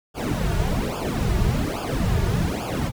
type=noise with flanger; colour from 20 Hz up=brown; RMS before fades=-23 dBFS; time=0.14-2.92 s; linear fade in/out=50 ms; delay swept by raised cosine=0.5 to 3.9 ms; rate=1.2 Hz; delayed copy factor=-1; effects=none